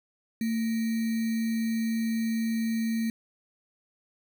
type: tone with sample-and-hold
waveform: sine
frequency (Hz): 225.5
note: A3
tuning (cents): +43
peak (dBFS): -25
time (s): 0.41-3.1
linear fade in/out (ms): 2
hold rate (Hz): 2100
effects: none